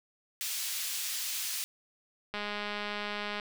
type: high-pass noise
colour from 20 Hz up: pink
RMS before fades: -35 dBFS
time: 0.41-1.64 s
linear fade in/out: 0 ms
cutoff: 3300 Hz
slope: 12 dB/octave
type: click train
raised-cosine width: 0.3 ms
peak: -20 dBFS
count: 220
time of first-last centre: 2.34-3.398 s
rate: 207 Hz
effects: none